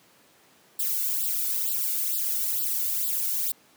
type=noise with flanger; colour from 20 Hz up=violet; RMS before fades=-27 dBFS; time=0.79-3.52 s; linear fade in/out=5 ms; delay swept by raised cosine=0.23 to 1.43 ms; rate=2.2 Hz; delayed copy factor=+1; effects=pink hiss -58 dBFS RMS until 3.76 s + high-pass 200 Hz 12 dB/octave